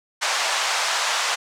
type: band-pass noise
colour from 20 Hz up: pink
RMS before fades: -23 dBFS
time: 0.21-1.36 s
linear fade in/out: 20 ms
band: 720 to 7600 Hz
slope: 24 dB/octave
effects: none